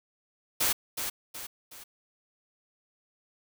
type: noise with echo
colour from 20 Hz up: white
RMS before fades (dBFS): -26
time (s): 0.6-0.73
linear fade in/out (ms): 10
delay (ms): 370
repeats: 3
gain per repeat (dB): -7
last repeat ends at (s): 1.84
effects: none